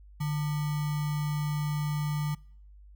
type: tone with sample-and-hold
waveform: sine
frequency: 150 Hz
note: D3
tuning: 37 cents sharp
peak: -27 dBFS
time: 0.2-2.35 s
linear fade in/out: 10 ms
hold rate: 1050 Hz
effects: noise-tail reverb RT60 0.6 s tail -24 dB re dry + added 50 Hz sine -49 dBFS peak until 2.95 s